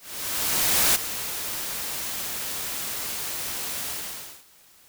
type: noise with ADSR envelope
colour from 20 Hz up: white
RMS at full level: -19 dBFS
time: 0-4.45 s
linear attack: 950 ms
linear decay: 14 ms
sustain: -12 dB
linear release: 560 ms
effects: white hiss -55 dBFS RMS until 4.88 s